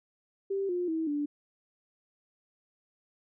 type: tone with pitch steps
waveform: sine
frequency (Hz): 392 / 355.3 / 322.1 / 292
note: G4 / F4 / E4 / D4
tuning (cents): 0 / +30 / -40 / -10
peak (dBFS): -28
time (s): 0.5-1.26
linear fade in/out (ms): 10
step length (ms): 190
effects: none